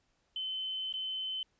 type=tone with dropouts; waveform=sine; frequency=3058 Hz; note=G7; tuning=44 cents flat; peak=-34 dBFS; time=0.36-1.43 s; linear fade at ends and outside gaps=2 ms; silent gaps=0.926-0.938 s; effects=pink hiss -75 dBFS RMS until 1.59 s + resampled to 16000 Hz